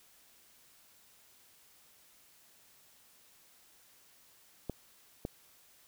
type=clicks; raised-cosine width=2 ms; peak=-22 dBFS; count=2; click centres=4.697 / 5.251 s; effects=white hiss -63 dBFS RMS until 5.87 s